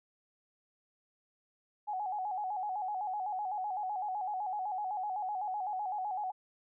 sine tone with vibrato, 790 Hz, G5, 13 cents sharp, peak -33 dBFS, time 1.87-6.32 s, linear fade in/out 20 ms, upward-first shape square, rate 7.9 Hz, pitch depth 100 cents each way, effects none

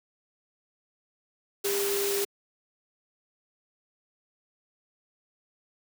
sine tone in noise, 400.5 Hz, G4, 37 cents sharp, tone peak -27 dBFS, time 1.64-2.25 s, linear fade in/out 10 ms, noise white, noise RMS -31 dBFS, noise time 1.64-2.25 s, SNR +1 dB, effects high-pass 200 Hz 12 dB/octave

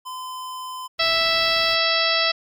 square tone, 1022 Hz, C6, 41 cents flat, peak -31 dBFS, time 0.05-0.88 s, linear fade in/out 20 ms
pink noise, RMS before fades -41 dBFS, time 0.98-1.78 s, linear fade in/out 50 ms
harmonic tone, 659.3 Hz, E5, in tune, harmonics 1 / 2 / 3 / 4 / 5 / 6 / 7 / 8, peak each -26 / -26 / -26 / -26 / -26 / -26 / -26 / -26 dBFS, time 0.99-2.32 s, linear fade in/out 10 ms
effects none

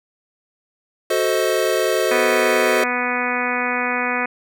square chord, F# diminished seventh, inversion none, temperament equal with one note detuned, 370 / 440 / 523.3 / 632.4 Hz, F#4 / A4 / C5 / Eb5, 0 / 0 / 0 / +28 cents, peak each -23 dBFS, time 1.1-2.84 s, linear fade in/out 5 ms
harmonic tone, 246.9 Hz, B3, in tune, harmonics 1 / 2 / 3 / 4 / 5 / 6 / 7 / 8 / 9 / 10, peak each -28 / -28 / -28 / -28 / -28 / -28 / -28 / -28 / -28 / -28 dBFS, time 2.11-4.26 s, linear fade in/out 5 ms
effects none

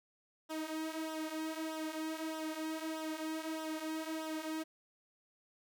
sawtooth tone with flanger, 316.3 Hz, D#4, 29 cents sharp, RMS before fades -40 dBFS, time 0.49-4.64 s, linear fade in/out 20 ms, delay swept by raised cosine 0.43 to 4.63 ms, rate 1.6 Hz, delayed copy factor -0.7, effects none

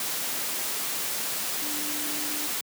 sine tone in noise, 297.5 Hz, D4, 22 cents sharp, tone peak -38 dBFS, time 1.62-2.47 s, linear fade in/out 2 ms, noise white, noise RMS -30 dBFS, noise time 0-2.61 s, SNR -11 dB, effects high-pass 150 Hz 12 dB/octave

